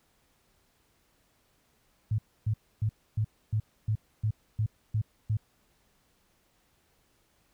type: tone bursts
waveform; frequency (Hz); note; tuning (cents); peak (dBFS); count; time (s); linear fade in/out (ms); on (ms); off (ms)
sine; 107.9; A2; -33; -24; 10; 2.11-5.37; 5; 74; 280
effects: pink hiss -69 dBFS RMS until 7.53 s